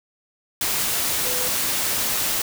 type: tone in noise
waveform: sine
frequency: 501 Hz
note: B4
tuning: 25 cents sharp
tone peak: -31 dBFS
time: 1.25-1.48 s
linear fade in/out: 2 ms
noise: white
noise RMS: -23 dBFS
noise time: 0.61-2.42 s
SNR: -11 dB
effects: none